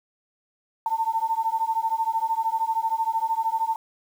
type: beating tone pair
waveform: sine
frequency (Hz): 892 / 905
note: A5 / A5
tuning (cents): +23 / +48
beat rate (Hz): 13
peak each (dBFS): -25 / -25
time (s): 0.86-3.76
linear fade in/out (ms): 2
effects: 8-bit